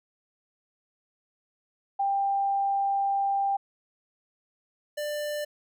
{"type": "tone pair in turn", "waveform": ["sine", "square"], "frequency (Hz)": [792, 593.3], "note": ["G5", "D5"], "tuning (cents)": [18, 18], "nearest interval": "perfect fourth", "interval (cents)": 500, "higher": "first", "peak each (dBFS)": [-23, -30], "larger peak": "first", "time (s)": [[1.99, 3.57], [4.97, 5.45]], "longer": "first", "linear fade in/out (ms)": 10, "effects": []}